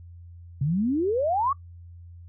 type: exponential sweep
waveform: sine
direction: up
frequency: 130.81 to 1165 Hz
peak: -21 dBFS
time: 0.61-1.53 s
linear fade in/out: 5 ms
effects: noise-tail reverb RT60 0.1 s tail -22 dB re dry + added 86 Hz sine -42 dBFS peak until 2.28 s